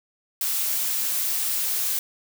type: noise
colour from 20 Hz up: blue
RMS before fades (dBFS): -25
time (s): 0.41-1.99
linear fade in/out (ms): 2
effects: none